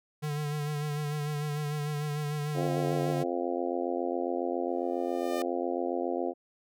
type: tone with vibrato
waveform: square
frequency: 148.5 Hz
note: D3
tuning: 20 cents sharp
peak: -31 dBFS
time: 0.22-3.24 s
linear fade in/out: 20 ms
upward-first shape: sine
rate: 6.7 Hz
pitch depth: 36 cents each way
type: harmonic tone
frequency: 87.31 Hz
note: F2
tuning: in tune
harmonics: 3 / 4 / 5 / 6 / 7 / 8 / 9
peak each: -36 / -33 / -38 / -35 / -41 / -36 / -42 dBFS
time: 2.54-6.34 s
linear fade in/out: 50 ms
type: tone with exponential growth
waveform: sawtooth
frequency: 602 Hz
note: D5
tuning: 43 cents sharp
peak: -28 dBFS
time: 4.68-5.42 s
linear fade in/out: 1 ms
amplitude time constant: 160 ms
effects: none